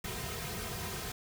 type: noise with comb filter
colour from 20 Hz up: pink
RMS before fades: -39 dBFS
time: 0.04-1.12 s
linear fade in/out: 5 ms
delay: 3.5 ms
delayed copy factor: -1
effects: none